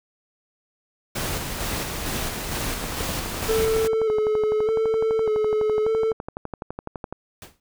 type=noise with tremolo; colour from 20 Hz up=pink; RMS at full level=-27 dBFS; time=1.15-3.88 s; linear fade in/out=10 ms; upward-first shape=square; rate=2.2 Hz; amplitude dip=30%
type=click train; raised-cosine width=1 ms; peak=-17 dBFS; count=52; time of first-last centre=2.84-7.126 s; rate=11.9 Hz
type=tone with vibrato; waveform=triangle; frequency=436.5 Hz; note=A4; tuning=14 cents flat; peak=-17 dBFS; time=3.48-6.13 s; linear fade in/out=20 ms; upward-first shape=square; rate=0.84 Hz; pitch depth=29 cents each way
type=noise with exponential decay; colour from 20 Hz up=pink; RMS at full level=-36 dBFS; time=7.42-7.6 s; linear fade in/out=2 ms; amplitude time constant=39 ms
effects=none